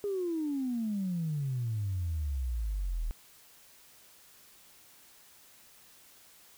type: exponential sweep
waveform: sine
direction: down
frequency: 415.3 to 37.63 Hz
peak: -29 dBFS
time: 0.04-3.11 s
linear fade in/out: 0 ms
effects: tanh soft clip ceiling -25 dBFS + white hiss -58 dBFS RMS until 6.57 s